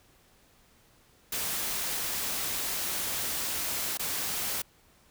white noise with dropouts, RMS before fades -32 dBFS, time 1.32-4.62 s, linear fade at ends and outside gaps 5 ms, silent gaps 3.974-3.994 s, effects pink hiss -62 dBFS RMS until 5.1 s

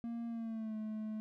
triangle tone with pitch glide, 233.1 to 216.2 Hz, A#3 to A3, 0 to -30 cents, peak -36 dBFS, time 0.04-1.2 s, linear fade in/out 0 ms, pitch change -130 cents, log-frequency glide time 0.27-0.76 s, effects none

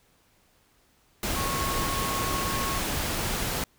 sine tone in noise, 1095 Hz, C#6, 22 cents flat, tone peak -31 dBFS, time 1.36-2.79 s, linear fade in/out 2 ms, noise pink, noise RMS -29 dBFS, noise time 1.23-3.64 s, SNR -5 dB, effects pink hiss -64 dBFS RMS until 3.78 s

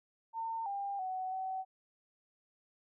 sine tone with pitch steps, 906 / 798 / 748 / 757 Hz, A#5 / G5 / F#5 / F#5, -50 / +31 / +19 / +39 cents, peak -35 dBFS, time 0.33-1.65 s, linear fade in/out 50 ms, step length 330 ms, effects none

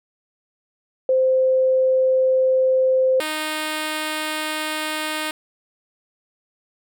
sine / 5% pulse tone pair in turn, 520 / 309.2 Hz, C5 / D#4, -11 / -11 cents, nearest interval major sixth, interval 900 cents, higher first, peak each -14 / -12 dBFS, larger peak second, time 1.09-3.2 / 3.2-5.31 s, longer neither, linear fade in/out 2 ms, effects none

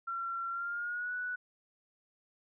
sine tone with pitch glide, 1364 to 1478.9 Hz, F6 to F#6, -41 to -1 cents, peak -34 dBFS, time 0.07-1.36 s, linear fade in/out 10 ms, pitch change +140 cents, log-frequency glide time 0.49-1.14 s, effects none

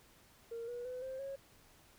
sine tone with pitch steps, 463.3 / 483 / 503.5 / 524.9 / 547.2 Hz, A#4 / B4 / B4 / C5 / C#5, -11 / -39 / +33 / +5 / -23 cents, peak -39 dBFS, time 0.51-1.36 s, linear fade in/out 10 ms, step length 170 ms, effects tanh soft clip ceiling -37 dBFS + pink hiss -64 dBFS RMS until 1.98 s

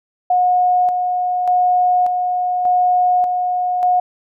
sine tone with tremolo, 724 Hz, F#5, 38 cents flat, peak -11 dBFS, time 0.3-4 s, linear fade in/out 5 ms, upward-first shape square, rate 0.85 Hz, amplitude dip 40%, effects none

